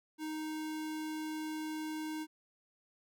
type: tone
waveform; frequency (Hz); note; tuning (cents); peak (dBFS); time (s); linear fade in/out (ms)
square; 311.1; D#4; 0; -38; 0.18-2.27; 50
effects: none